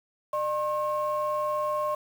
sine tone pair together, 602.7 / 1075 Hz, D5 / C6, +45 / +47 cents, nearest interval minor seventh, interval 1002 cents, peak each -27 dBFS, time 0.33-1.95 s, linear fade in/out 5 ms, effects tanh soft clip ceiling -20 dBFS + 8-bit

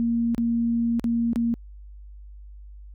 sine tone with dropouts, 233.1 Hz, A#3, in tune, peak -20 dBFS, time 0-1.54 s, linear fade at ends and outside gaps 0 ms, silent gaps 0.347-0.38 / 0.996-1.042 / 1.332-1.359 s, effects added 50 Hz sine -40 dBFS peak until 2.94 s

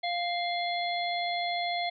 harmonic tone with a mistuned harmonic, 698.5 Hz, F5, in tune, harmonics 1 / 3 / 5 / 6, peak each -30 / -35 / -37 / -38 dBFS, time 0.03-1.9 s, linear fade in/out 10 ms, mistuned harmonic 5, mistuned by -47 cents, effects none

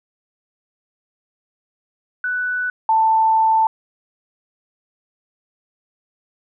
sine tone pair in turn, 1488 / 886.4 Hz, F#6 / A5, +9 / +13 cents, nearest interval major sixth, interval 896 cents, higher first, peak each -19 / -12 dBFS, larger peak second, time 2.24-2.7 / 2.89-3.67 s, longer second, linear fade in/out 2 ms, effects none

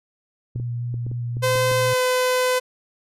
sine tone with vibrato, 120 Hz, B2, 49 cents flat, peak -24 dBFS, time 0.55-1.94 s, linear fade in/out 10 ms, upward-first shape square, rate 3.8 Hz, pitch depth 9 cents each way
clicks, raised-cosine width 3 ms, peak -23 dBFS, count 8, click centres 0.56 / 0.599 / 0.942 / 1.066 / 1.115 / 1.369 / 1.556 / 1.715 s
sawtooth tone with pitch glide, 513 to 506.2 Hz, C5 to B4, -34 to +43 cents, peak -14 dBFS, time 1.42-2.6 s, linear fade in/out 20 ms, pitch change -23 cents, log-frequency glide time 1.78-2.02 s
effects resampled to 32000 Hz

